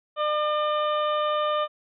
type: harmonic tone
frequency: 602 Hz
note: D5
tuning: 43 cents sharp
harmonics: 1 / 2 / 3 / 4 / 5 / 6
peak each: -25 / -25 / -40 / -43 / -37 / -39 dBFS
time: 0.16-1.68 s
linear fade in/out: 50 ms
effects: none